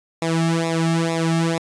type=tone with flanger; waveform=sawtooth; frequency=164.81 Hz; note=E3; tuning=in tune; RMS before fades=-20 dBFS; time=0.22-1.58 s; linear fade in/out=0 ms; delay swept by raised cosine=0.65 to 2.05 ms; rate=2.2 Hz; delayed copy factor=-0.95; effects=resampled to 22050 Hz